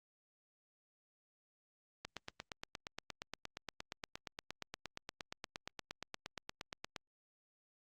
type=click train; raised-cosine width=0.2 ms; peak=-25 dBFS; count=43; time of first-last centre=2.05-6.962 s; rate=8.55 Hz; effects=Opus 48 kbps

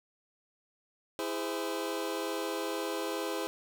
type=chord; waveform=sawtooth; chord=E augmented; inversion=none; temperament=just; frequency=329.6 / 412 / 515 Hz; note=E4 / G#4 / B#4; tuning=0 / -14 / -28 cents; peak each=-33 dBFS; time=1.19-3.47 s; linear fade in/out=0 ms; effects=none

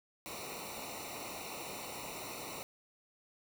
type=noise with comb filter; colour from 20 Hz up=pink; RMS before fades=-44 dBFS; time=0.26-2.63 s; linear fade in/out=0 ms; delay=0.61 ms; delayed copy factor=-1; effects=none

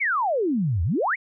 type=exponential two-way sweep; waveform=sine; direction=down then up; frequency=2349 to 77.5 to 2349 Hz; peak=-20 dBFS; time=0-1.16 s; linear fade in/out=20 ms; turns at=0.83 s; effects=none

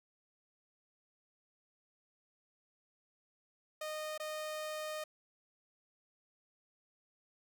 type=tone with dropouts; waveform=sawtooth; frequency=616 Hz; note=D#5; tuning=17 cents flat; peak=-35 dBFS; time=3.81-5.04 s; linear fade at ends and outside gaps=5 ms; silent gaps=4.178-4.198 s; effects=none

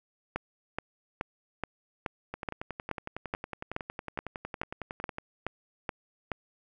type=two click trains; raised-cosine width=0.5 ms; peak=-16 / -21 dBFS; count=15 / 32; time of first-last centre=0.36-6.317 / 2.34-5.184 s; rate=2.35 / 10.9 Hz; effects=none

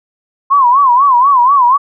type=tone with vibrato; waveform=sine; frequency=1046.5 Hz; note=C6; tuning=in tune; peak=-5 dBFS; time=0.5-1.78 s; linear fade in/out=20 ms; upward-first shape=sine; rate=4.1 Hz; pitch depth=160 cents each way; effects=none

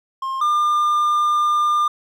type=tone pair in turn; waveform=triangle; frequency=1064 / 1201.6 Hz; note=C6 / D6; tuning=+29 / +39 cents; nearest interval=major second; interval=210 cents; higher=second; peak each=-20 / -13 dBFS; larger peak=second; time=0.22-0.41 / 0.41-1.88 s; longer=second; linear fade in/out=5 ms; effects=none

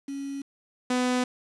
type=tone pair in turn; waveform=sine / sawtooth; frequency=277.2 / 250.3 Hz; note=C#4 / B3; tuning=0 / +23 cents; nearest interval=major second; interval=177 cents; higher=first; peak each=-31 / -19 dBFS; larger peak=second; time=0.08-0.42 / 0.9-1.24 s; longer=neither; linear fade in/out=5 ms; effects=resampled to 22050 Hz + 8-bit

